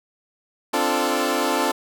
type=chord; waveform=15% pulse; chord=D minor seventh; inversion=third; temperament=equal with one note detuned; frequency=261.6 / 293.7 / 345.4 / 440 Hz; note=C4 / D4 / F4 / A4; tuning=0 / 0 / -19 / 0 cents; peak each=-19 dBFS; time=0.73-1.72 s; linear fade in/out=10 ms; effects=none